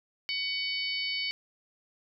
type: harmonic tone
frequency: 750 Hz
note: F#5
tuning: 23 cents sharp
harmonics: 3 / 4 / 5 / 6 / 7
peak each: -33 / -35 / -44 / -35 / -45 dBFS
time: 0.29-1.31 s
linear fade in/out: 0 ms
effects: none